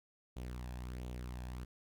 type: tone with flanger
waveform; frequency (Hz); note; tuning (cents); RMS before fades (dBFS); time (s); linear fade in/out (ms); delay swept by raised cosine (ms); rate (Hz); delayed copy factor
sawtooth; 61.74; B1; 0; -44; 0.36-1.65; 10; 0.29 to 1.2; 1.4; +0.5
effects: none